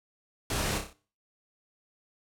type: noise with echo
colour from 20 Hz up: pink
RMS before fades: -31 dBFS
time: 0.5-0.78 s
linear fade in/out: 2 ms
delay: 30 ms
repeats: 5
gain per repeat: -5 dB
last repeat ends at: 0.93 s
effects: noise-tail reverb RT60 0.4 s tail -19 dB re dry + low-pass 12000 Hz 12 dB/octave